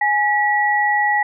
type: tone pair together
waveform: sine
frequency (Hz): 833 / 1936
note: G#5 / B6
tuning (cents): +5 / -35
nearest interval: octave + minor third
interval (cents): 1460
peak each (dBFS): -17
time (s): 0.01-1.23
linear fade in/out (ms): 5
effects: none